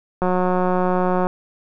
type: click train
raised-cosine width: 1 ms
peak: -7 dBFS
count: 192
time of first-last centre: 0.22-1.269 s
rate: 182 Hz
effects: none